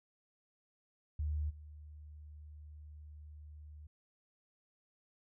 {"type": "tone with level steps", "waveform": "sine", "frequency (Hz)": 75.3, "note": "D2", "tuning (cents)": 44, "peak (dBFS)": [-33, -49], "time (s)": [1.19, 3.87], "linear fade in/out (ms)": 5, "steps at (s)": 1.49, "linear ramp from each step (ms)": 20, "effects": []}